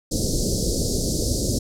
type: band-stop noise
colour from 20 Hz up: pink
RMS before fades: -22 dBFS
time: 0.11-1.59 s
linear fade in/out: 10 ms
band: 560 to 4500 Hz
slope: 48 dB/octave
effects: low-pass 9000 Hz 12 dB/octave